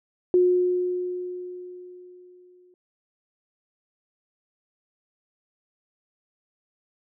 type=tone with exponential decay; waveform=sine; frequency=360.6 Hz; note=F#4; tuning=45 cents flat; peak=-14 dBFS; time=0.34-2.74 s; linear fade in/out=1 ms; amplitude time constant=520 ms; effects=none